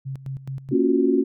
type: tone with tremolo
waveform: sine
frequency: 134.6 Hz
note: C3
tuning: 49 cents sharp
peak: -27 dBFS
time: 0.05-0.75 s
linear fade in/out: 20 ms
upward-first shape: square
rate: 4.7 Hz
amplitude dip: 75%
type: chord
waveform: sine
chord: Gb major seventh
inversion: first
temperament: equal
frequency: 233.1 / 277.2 / 349.2 / 370 Hz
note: Bb3 / Db4 / F4 / Gb4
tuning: 0 / 0 / 0 / 0 cents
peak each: -24 / -20 / -23 / -21 dBFS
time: 0.71-1.24 s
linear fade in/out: 20 ms
effects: none